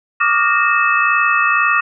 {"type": "tone cluster", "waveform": "sine", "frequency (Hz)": [1150, 1212, 1412, 1847, 2606], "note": ["D6", "D#6", "F6", "A#6", "E7"], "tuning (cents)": [-37, -46, 19, -16, -20], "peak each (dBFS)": -18, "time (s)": [0.2, 1.81], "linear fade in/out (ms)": 10, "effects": []}